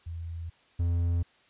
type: tone pair in turn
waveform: sine / triangle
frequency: 83.6 / 85.85 Hz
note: E2 / F2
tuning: +25 / -29 cents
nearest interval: unison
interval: 46 cents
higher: second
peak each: -34 / -22 dBFS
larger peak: second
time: 0.06-0.5 / 0.79-1.23 s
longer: neither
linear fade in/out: 10 ms
effects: white hiss -62 dBFS RMS until 1.49 s + resampled to 8000 Hz